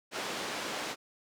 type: band-pass noise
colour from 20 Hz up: pink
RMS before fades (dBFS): -37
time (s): 0.11-0.96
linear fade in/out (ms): 50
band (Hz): 330 to 6100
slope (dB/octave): 12
effects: none